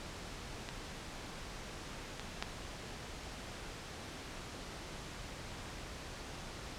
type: clicks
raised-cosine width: 0.2 ms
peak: -24 / -23 / -17 dBFS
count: 3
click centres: 0.689 / 2.196 / 2.425 s
effects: pink hiss -46 dBFS RMS until 6.78 s + low-pass 7000 Hz 12 dB/octave